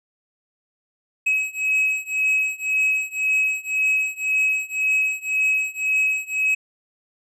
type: beating tone pair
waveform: triangle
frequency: 2554 / 2555.9 Hz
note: D#7 / D#7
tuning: +45 / +46 cents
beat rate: 1.9 Hz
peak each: -21 / -20 dBFS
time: 1.26-6.55 s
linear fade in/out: 10 ms
effects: resampled to 32000 Hz